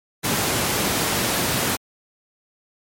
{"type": "high-pass noise", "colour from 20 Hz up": "pink", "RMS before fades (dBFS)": -22, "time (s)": [0.23, 1.77], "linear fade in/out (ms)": 20, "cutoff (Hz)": 110, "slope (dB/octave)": 12, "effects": ["MP3 64 kbps"]}